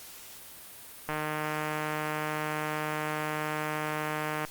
click train, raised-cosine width 0.5 ms, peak -17 dBFS, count 515, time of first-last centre 1.09-4.449 s, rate 153 Hz, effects white hiss -47 dBFS RMS until 4.5 s + Opus 48 kbps

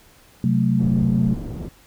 sine chord, F# diminished, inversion second, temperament equal, 130.81 / 185 / 220 Hz, C3 / F#3 / A3, 0 / 0 / 0 cents, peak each -20 dBFS, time 0.44-1.34 s, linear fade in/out 2 ms
pink low-pass noise, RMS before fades -30 dBFS, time 0.79-1.69 s, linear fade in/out 10 ms, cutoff 340 Hz, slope 12 dB/octave
effects pink hiss -52 dBFS RMS until 1.86 s

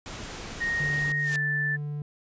pink noise, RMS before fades -38 dBFS, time 0.06-1.12 s, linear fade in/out 0 ms
sine tone with pitch glide, 1864.7 to 1761.1 Hz, A#6 to A6, 0 to +1 cents, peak -25 dBFS, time 0.6-1.77 s, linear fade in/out 20 ms, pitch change -99 cents, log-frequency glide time 1.23-1.37 s
triangle tone, 147.2 Hz, D3, 4 cents sharp, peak -28 dBFS, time 0.8-2.02 s, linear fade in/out 2 ms
white noise with exponential growth, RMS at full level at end -32 dBFS, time 1.04-1.36 s, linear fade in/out 1 ms, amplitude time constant 69 ms
effects resampled to 16000 Hz

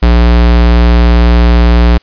square tone, 59 Hz, A#1, 22 cents sharp, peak -4 dBFS, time 0.02-1.98 s, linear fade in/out 10 ms, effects white hiss -48 dBFS RMS until 2.02 s + resampled to 11025 Hz

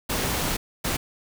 pink noise bursts at uneven times, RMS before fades -26 dBFS, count 2, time 0.09-0.57 / 0.84-0.97 s, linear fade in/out 10 ms, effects none

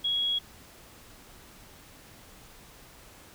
sine tone, 3322 Hz, G#7, in tune, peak -25 dBFS, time 0.04-0.39 s, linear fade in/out 10 ms, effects pink hiss -52 dBFS RMS until 3.34 s

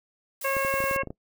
blue noise, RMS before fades -37 dBFS, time 0.41-0.97 s, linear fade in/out 5 ms
harmonic tone, 544 Hz, C#5, 33 cents flat, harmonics 1 / 2 / 3 / 4 / 5, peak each -27 / -30 / -32 / -33 / -34 dBFS, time 0.44-1.03 s, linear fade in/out 10 ms
clicks, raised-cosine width 2 ms, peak -22 dBFS, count 10, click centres 0.567 / 0.649 / 0.74 / 0.804 / 0.84 / 0.912 / 0.962 / 1.034 / 1.073 / 1.105 s
effects noise-tail reverb RT60 0.1 s tail -22 dB re dry

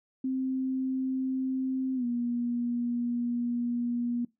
sine tone with pitch glide, 261.6 to 239.9 Hz, C4 to A#3, 0 to +50 cents, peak -27 dBFS, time 0.24-4.25 s, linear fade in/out 5 ms, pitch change -150 cents, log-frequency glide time 1.95-2.05 s, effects noise-tail reverb RT60 0.2 s tail -22 dB re dry

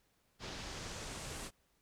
pink noise with low-pass filter sweep, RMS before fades -45 dBFS, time 0.39-1.51 s, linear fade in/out 50 ms, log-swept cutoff 4900 to 9700 Hz, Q 1.4, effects pink hiss -75 dBFS RMS until 1.81 s

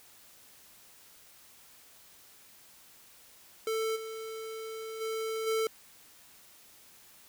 square tone with level steps, 443.5 Hz, A4, 14 cents sharp, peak -30 / -39 / -33 / -28 dBFS, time 3.67-5.67 s, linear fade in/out 2 ms, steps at 3.95 / 5 / 5.46 s, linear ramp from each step 20 ms, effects white hiss -57 dBFS RMS until 7.28 s

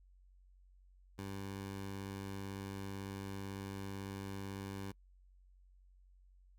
15% pulse tone, 98 Hz, G2, in tune, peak -36 dBFS, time 1.18-4.92 s, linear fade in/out 10 ms, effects noise-tail reverb RT60 0.1 s tail -25 dB re dry + added 46 Hz sine -61 dBFS peak until 6.58 s

